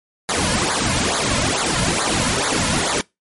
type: noise with flanger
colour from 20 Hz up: pink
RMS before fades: -19 dBFS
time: 0.29-3.01 s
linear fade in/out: 0 ms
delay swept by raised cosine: 0.35 to 2.65 ms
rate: 2.3 Hz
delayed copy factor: -0.95
effects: noise-tail reverb RT60 0.2 s tail -24 dB re dry + MP3 48 kbps